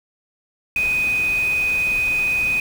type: tone in noise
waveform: sine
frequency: 2498 Hz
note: D#7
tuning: 6 cents sharp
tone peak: -17 dBFS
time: 0.76-2.6 s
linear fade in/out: 2 ms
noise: pink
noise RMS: -34 dBFS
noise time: 0.76-2.6 s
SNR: +14 dB
effects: none